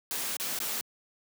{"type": "noise with dropouts", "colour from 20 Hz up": "white", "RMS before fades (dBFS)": -33, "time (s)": [0.11, 0.81], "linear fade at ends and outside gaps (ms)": 0, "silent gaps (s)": [[0.367, 0.399], [0.589, 0.602]], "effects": ["high-pass 150 Hz 12 dB/octave"]}